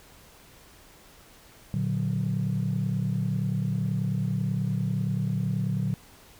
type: chord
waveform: sine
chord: Bb augmented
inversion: none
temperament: equal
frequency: 116.54 / 146.83 / 185 Hz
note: Bb2 / D3 / F#3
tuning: 0 / 0 / 0 cents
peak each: -28 dBFS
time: 1.74-5.94 s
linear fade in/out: 0 ms
effects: tanh soft clip ceiling -18 dBFS + pink hiss -53 dBFS RMS until 6.39 s